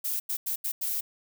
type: noise bursts at uneven times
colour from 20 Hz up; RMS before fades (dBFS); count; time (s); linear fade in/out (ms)
violet; -30; 5; 0.04-0.2 / 0.29-0.37 / 0.46-0.56 / 0.64-0.72 / 0.81-1.01; 10
effects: none